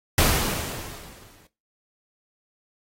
pink noise with exponential decay, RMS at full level -17 dBFS, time 0.18-1.47 s, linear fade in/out 2 ms, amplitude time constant 280 ms, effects noise-tail reverb RT60 0.3 s tail -20 dB re dry + AAC 48 kbps

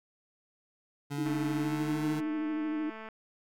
25% pulse tone with pitch glide, 143.3 to 151.56 Hz, D3 to D#3, -42 to -45 cents, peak -30 dBFS, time 1.1-2.21 s, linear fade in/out 20 ms, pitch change +97 cents, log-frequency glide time 1.52-2.05 s
sine tone with vibrato, 307.3 Hz, D#4, 21 cents flat, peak -30 dBFS, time 1.18-2.9 s, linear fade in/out 5 ms, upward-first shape sine, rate 13 Hz, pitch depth 40 cents each way
click train, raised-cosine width 0.5 ms, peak -30 dBFS, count 403, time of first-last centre 1.26-3.087 s, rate 220 Hz
effects none

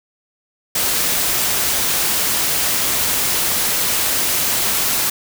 white noise, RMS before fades -18 dBFS, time 0.75-5.1 s, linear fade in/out 5 ms, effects none

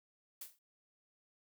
blue noise with exponential decay, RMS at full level -42 dBFS, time 0.41-0.59 s, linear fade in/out 5 ms, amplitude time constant 39 ms, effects none

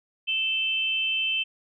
sine tone pair together, 2637 / 3093 Hz, E7 / G7, 0 / -24 cents, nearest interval minor third, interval 276 cents, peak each -26 dBFS, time 0.27-1.44 s, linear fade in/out 20 ms, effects none

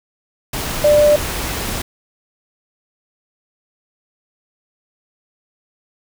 sine tone in noise, 593 Hz, D5, 17 cents sharp, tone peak -8 dBFS, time 0.84-1.16 s, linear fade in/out 5 ms, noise pink, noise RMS -23 dBFS, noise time 0.53-1.82 s, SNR +12 dB, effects none

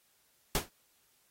pink noise with exponential decay, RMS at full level -25 dBFS, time 0.55-0.69 s, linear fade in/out 2 ms, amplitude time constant 30 ms, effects white hiss -70 dBFS RMS until 1.3 s + AAC 48 kbps

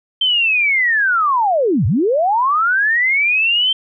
sine linear two-way sweep, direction down then up, 3136 to 83.4 to 3136 Hz, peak -12 dBFS, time 0.21-3.73 s, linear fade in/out 5 ms, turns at 1.86 s, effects none

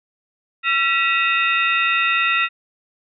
sine tone cluster, 1355 / 1937 / 2543 / 2752 / 3683 Hz, E6 / B6 / D#7 / F7 / A#7, +47 / -34 / +37 / -26 / -22 cents, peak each -21 / -21 / -21 / -23 / -27 dBFS, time 0.63-2.49 s, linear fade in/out 50 ms, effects none

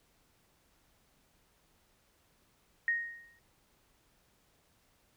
sine tone with exponential decay, 1864.7 Hz, A#6, in tune, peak -25 dBFS, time 2.88-3.39 s, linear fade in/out 1 ms, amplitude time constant 110 ms, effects pink hiss -70 dBFS RMS until 5.16 s

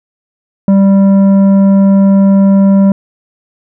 sine tone with tanh clipping, 196 Hz, G3, in tune, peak -5 dBFS, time 0.68-2.92 s, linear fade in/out 2 ms, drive 9 dB, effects none

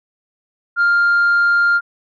sine tone, 1400 Hz, F6, 4 cents sharp, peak -9 dBFS, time 0.76-1.81 s, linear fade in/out 50 ms, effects tanh soft clip ceiling -9 dBFS

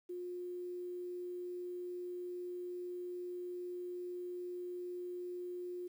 sine tone, 356.8 Hz, F4, 37 cents sharp, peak -40 dBFS, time 0.09-5.88 s, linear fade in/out 10 ms, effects 11-bit

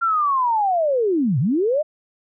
sine linear two-way sweep, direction down then up, 1390 to 114.4 to 634 Hz, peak -16 dBFS, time 0.01-1.83 s, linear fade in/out 20 ms, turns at 1.39 s, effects none

